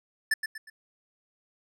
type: tone with echo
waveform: square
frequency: 1756 Hz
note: A6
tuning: 4 cents flat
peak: -22 dBFS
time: 0.31-0.34 s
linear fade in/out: 5 ms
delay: 120 ms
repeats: 3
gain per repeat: -8 dB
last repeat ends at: 0.7 s
effects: low-pass 11000 Hz 12 dB/octave